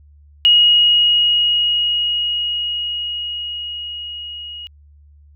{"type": "tone with level ramp", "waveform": "sine", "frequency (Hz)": 2887, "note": "F#7", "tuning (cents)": -43, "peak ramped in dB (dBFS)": [-7, -29], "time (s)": [0.45, 4.67], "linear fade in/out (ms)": 0, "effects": ["added 73 Hz sine -44 dBFS peak until 5.35 s"]}